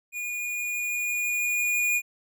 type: tone with level ramp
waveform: square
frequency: 2442 Hz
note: D#7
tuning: 33 cents flat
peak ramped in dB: -31 to -22 dBFS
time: 0.12-2.02 s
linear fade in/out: 50 ms
effects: none